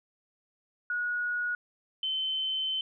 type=tone pair in turn; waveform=sine; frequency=1454 / 3071 Hz; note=F#6 / G7; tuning=-31 / -36 cents; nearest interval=octave + minor second; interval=1295 cents; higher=second; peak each=-28 dBFS; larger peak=neither; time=0.9-1.55 / 2.03-2.81 s; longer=second; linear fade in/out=2 ms; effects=none